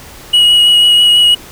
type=tone with vibrato; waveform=triangle; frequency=2908 Hz; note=F#7; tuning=31 cents flat; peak=-3 dBFS; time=0.33-1.35 s; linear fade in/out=10 ms; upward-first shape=triangle; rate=6.1 Hz; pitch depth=14 cents each way; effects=pink hiss -34 dBFS RMS until 1.51 s